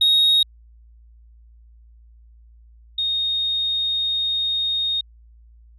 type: tone pair in turn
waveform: sine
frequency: 3753 / 3710 Hz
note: A#7 / A#7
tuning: +11 / -9 cents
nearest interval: unison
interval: 20 cents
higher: first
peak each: -11 / -19 dBFS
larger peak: first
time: 0.01-0.43 / 2.98-5.01 s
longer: second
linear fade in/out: 5 ms
effects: tanh soft clip ceiling -11 dBFS + added 57 Hz sine -46 dBFS peak until 5.78 s